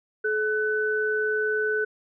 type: tone pair together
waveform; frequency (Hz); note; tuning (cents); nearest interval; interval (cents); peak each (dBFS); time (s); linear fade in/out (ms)
sine; 429 / 1500; A4 / F#6; -44 / +23; octave + minor seventh; 2167; -25; 0.24-1.85; 10
effects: none